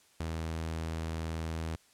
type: tone with ADSR envelope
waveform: sawtooth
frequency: 81 Hz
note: E2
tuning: 30 cents flat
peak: -28 dBFS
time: 0.2-1.76 s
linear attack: 6 ms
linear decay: 13 ms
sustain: -2 dB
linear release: 3 ms
effects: white hiss -64 dBFS RMS until 1.93 s + low-pass 10000 Hz 12 dB/octave